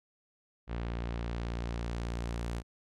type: tone with low-pass filter sweep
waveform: sawtooth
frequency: 58.27 Hz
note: A#1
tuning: in tune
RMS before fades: -36 dBFS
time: 0.67-2.63 s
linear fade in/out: 50 ms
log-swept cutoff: 2900 to 10000 Hz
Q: 0.84
effects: none

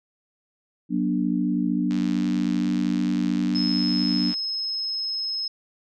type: chord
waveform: sine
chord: B minor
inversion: second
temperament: equal with one note detuned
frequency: 185 / 240.6 / 293.7 Hz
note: F#3 / B3 / D4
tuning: 0 / -45 / 0 cents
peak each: -25 dBFS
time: 0.89-4.34 s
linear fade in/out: 50 ms
type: click train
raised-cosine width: 0.2 ms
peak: -21 dBFS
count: 219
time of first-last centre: 1.91-4.34 s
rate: 89.7 Hz
type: tone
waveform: sine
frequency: 5170 Hz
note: E8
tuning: 34 cents flat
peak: -25 dBFS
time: 3.55-5.48 s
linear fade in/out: 5 ms
effects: none

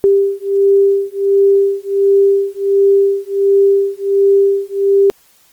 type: beating tone pair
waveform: sine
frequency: 395.1 / 396.5 Hz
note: G4 / G4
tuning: +14 / +20 cents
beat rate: 1.4 Hz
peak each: -12 dBFS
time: 0.04-5.1 s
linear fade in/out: 0 ms
effects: white hiss -51 dBFS RMS until 5.52 s + Opus 24 kbps

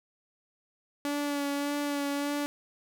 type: tone with vibrato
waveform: sawtooth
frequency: 286.5 Hz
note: D4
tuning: 43 cents flat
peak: -25 dBFS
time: 1.05-2.46 s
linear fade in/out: 0 ms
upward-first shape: sine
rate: 1.7 Hz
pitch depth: 21 cents each way
effects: none

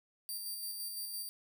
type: tone with tremolo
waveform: 5% pulse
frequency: 4699 Hz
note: D8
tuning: in tune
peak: -31 dBFS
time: 0.29-1.29 s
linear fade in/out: 0 ms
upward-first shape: square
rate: 5.9 Hz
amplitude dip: 30%
effects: none

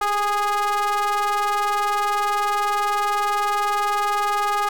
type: ring-modulated tone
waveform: square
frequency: 208 Hz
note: G#3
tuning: 3 cents sharp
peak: -17 dBFS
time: 0.01-4.69 s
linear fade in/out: 5 ms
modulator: 1030 Hz
effects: none

